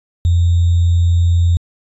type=tone with sample-and-hold; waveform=sine; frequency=86 Hz; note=F2; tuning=26 cents flat; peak=-9 dBFS; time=0.25-1.57 s; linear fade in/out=0 ms; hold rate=3675 Hz; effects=resampled to 22050 Hz